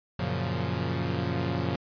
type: chord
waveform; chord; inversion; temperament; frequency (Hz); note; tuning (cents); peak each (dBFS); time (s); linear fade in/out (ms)
sawtooth; Gb major seventh; none; equal; 92.5 / 116.54 / 138.59 / 174.61; Gb2 / Bb2 / Db3 / F3; 0 / 0 / 0 / 0; -29; 0.19-1.76; 5
effects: resampled to 11025 Hz